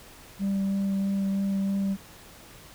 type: tone with vibrato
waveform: sine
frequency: 196 Hz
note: G3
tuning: in tune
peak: -21 dBFS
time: 0.39-1.97 s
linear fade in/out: 50 ms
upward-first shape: sine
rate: 3.1 Hz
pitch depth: 9 cents each way
effects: tanh soft clip ceiling -23 dBFS + pink hiss -49 dBFS RMS until 2.74 s